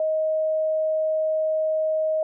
sine tone, 628 Hz, D#5, 16 cents sharp, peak -20 dBFS, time 0-2.23 s, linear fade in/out 2 ms, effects none

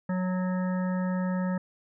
harmonic tone, 183.8 Hz, F#3, 11 cents flat, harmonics 1 / 3 / 5 / 7 / 9 / 10, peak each -26 / -36 / -40 / -43 / -45 / -46 dBFS, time 0.09-1.58 s, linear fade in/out 5 ms, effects none

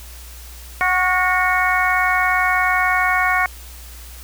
harmonic tone with a mistuned harmonic, 368.6 Hz, F#4, 7 cents flat, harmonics 2 / 3 / 4 / 5 / 6, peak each -21 / -21 / -21 / -21 / -21 dBFS, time 0.81-3.46 s, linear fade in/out 0 ms, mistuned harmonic 4, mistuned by -34 cents, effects added 60 Hz sine -36 dBFS peak until 4.23 s + white hiss -41 dBFS RMS until 4.23 s

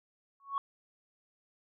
sine tone with exponential growth, 1108.7 Hz, C#6, in tune, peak -25 dBFS, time 0.4-0.58 s, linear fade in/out 1 ms, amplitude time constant 38 ms, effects tanh soft clip ceiling -25 dBFS

